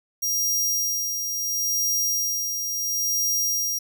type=tone with tremolo; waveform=sawtooth; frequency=5700 Hz; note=F8; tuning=34 cents sharp; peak=-18 dBFS; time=0.22-3.79 s; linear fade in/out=10 ms; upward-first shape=sine; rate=0.73 Hz; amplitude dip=45%; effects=none